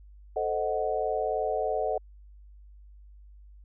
sine chord, A diminished seventh, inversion none, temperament equal, 440 / 523.3 / 622.3 / 740 Hz, A4 / C5 / Eb5 / Gb5, 0 / 0 / 0 / 0 cents, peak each -31 / -33 / -31 / -31 dBFS, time 0.36-1.98 s, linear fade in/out 5 ms, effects added 50 Hz sine -48 dBFS peak until 3.64 s

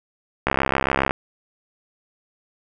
click train, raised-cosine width 0.5 ms, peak -3 dBFS, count 44, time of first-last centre 0.47-1.109 s, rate 67.3 Hz, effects none

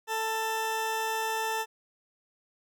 20% pulse tone pair together, 443.1 / 886.2 Hz, A4 / A5, +12 / +12 cents, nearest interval octave, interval 1200 cents, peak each -28 dBFS, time 0.07-1.66 s, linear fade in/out 50 ms, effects none

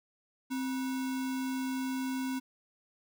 sine tone with sample-and-hold, 261.6 Hz, C4, in tune, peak -31 dBFS, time 0.5-2.4 s, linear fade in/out 20 ms, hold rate 1225 Hz, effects none

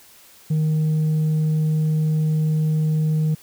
sine tone, 155.56 Hz, D#3, in tune, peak -14 dBFS, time 0.5-3.35 s, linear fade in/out 10 ms, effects tanh soft clip ceiling -16 dBFS + white hiss -49 dBFS RMS until 3.42 s

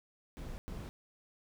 brown noise bursts at uneven times, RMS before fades -43 dBFS, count 2, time 0.37-0.58 / 0.68-0.89 s, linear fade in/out 0 ms, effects none

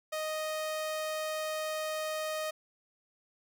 sawtooth tone, 622.3 Hz, D#5, in tune, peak -29 dBFS, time 0.12-2.51 s, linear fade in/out 10 ms, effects none

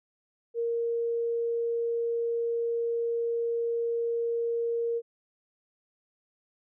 sine tone, 466.2 Hz, A#4, in tune, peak -26 dBFS, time 0.54-5.02 s, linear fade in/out 50 ms, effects none

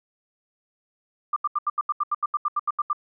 sine tone bursts, 1191 Hz, D6, 24 cents sharp, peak -20 dBFS, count 15, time 1.33-2.931 s, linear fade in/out 5 ms, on 33 ms, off 79 ms, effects none

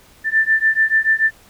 sine beating tone pair, 1770 / 1776.9 Hz, A6 / A6, +10 / +17 cents, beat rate 6.9 Hz, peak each -16 dBFS, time 0.24-1.31 s, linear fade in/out 50 ms, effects pink hiss -49 dBFS RMS until 1.49 s

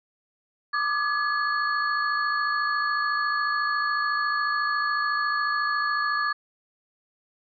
sine tone cluster, 1179 / 1233 / 1694 / 4359 Hz, D6 / D#6 / G#6 / C#8, +6 / -16 / +34 / -30 cents, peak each -26 / -33 / -26 / -35 dBFS, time 0.73-6.33 s, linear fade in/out 10 ms, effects none

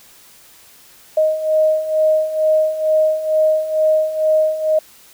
sine beating tone pair, 622.3 / 624.5 Hz, D#5 / D#5, 0 / +6 cents, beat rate 2.2 Hz, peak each -19 / -14 dBFS, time 1.17-4.79 s, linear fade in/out 5 ms, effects white hiss -46 dBFS RMS until 5.13 s

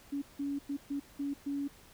sine tone bursts at uneven times, 282 Hz, C#4, 30 cents sharp, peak -32 dBFS, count 6, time 0.12-0.22 / 0.39-0.59 / 0.69-0.77 / 0.9-1 / 1.19-1.34 / 1.46-1.68 s, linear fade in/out 10 ms, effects pink hiss -58 dBFS RMS until 1.93 s

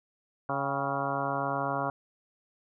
harmonic tone with a mistuned harmonic, 139.1 Hz, C#3, 6 cents sharp, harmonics 1 / 2 / 3 / 4 / 5 / 6 / 7 / 8 / 9 / 10, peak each -38 / -38 / -41 / -36 / -35 / -37 / -36 / -36 / -40 / -38 dBFS, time 0.49-1.9 s, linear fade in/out 2 ms, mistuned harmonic 6, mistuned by -67 cents, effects none

